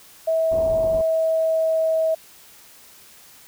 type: tone with pitch glide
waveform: sine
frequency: 648 to 642.8 Hz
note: E5 to E5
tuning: -30 to -44 cents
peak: -17 dBFS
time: 0.27-2.15 s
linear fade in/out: 10 ms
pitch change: -14 cents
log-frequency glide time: 0.52-1.92 s
type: low-pass noise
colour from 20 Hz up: pink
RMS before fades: -32 dBFS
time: 0.51-1.02 s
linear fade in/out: 10 ms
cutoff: 970 Hz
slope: 48 dB/octave
effects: white hiss -48 dBFS RMS until 3.47 s